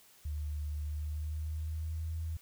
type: tone with pitch glide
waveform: sine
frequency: 74.6 to 80.88 Hz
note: D2 to E2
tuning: +28 to -32 cents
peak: -34 dBFS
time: 0.25-2.37 s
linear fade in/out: 5 ms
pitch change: +140 cents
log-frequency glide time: 0.83-2.16 s
effects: white hiss -61 dBFS RMS until 2.41 s